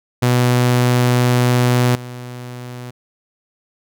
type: tone with level steps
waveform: sawtooth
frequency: 123.47 Hz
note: B2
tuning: in tune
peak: -8 / -25 dBFS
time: 0.22-2.91 s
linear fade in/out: 10 ms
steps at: 1.95 s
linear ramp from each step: 2 ms
effects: none